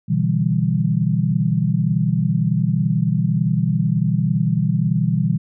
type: chord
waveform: sine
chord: E minor seventh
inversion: second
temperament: equal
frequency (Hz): 123.47 / 146.83 / 164.81 / 196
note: B2 / D3 / E3 / G3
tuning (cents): 0 / 0 / 0 / 0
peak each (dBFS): -21 / -23 / -19 / -22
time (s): 0.08-5.38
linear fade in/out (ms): 20
effects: none